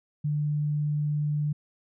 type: tone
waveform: sine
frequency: 148.6 Hz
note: D3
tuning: 21 cents sharp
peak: -24 dBFS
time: 0.24-1.53 s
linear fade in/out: 10 ms
effects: none